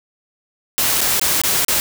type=noise with dropouts; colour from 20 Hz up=white; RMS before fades=-17 dBFS; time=0.78-1.8 s; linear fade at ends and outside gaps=0 ms; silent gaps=1.007-1.014 / 1.196-1.214 / 1.416-1.436 / 1.648-1.683 s; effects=none